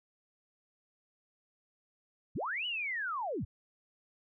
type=linear two-way sweep; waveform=sine; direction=up then down; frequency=50.4 to 3000 to 50.4 Hz; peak=-33 dBFS; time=2.35-3.45 s; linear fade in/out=10 ms; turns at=2.66 s; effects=none